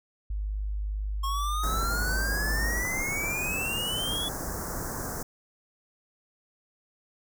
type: tone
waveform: sine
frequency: 51.1 Hz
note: G#1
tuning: 27 cents flat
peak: -28 dBFS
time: 0.3-2.84 s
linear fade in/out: 5 ms
type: exponential sweep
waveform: square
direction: up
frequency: 1078 to 3432 Hz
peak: -30 dBFS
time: 1.23-4.29 s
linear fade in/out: 10 ms
type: band-stop noise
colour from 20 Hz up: pink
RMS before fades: -34 dBFS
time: 1.63-5.23 s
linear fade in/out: 5 ms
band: 1700 to 5500 Hz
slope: 48 dB/octave
effects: none